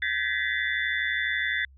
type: tone cluster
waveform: sine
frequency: 1558 / 1705 / 1910 / 2022 / 3502 Hz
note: G6 / G#6 / A#6 / B6 / A7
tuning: -11 / +45 / +42 / +40 / -9 cents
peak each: -34 / -30 / -30 / -30 / -35 dBFS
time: 0.02-1.65 s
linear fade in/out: 2 ms
effects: added 67 Hz sine -50 dBFS peak until 1.77 s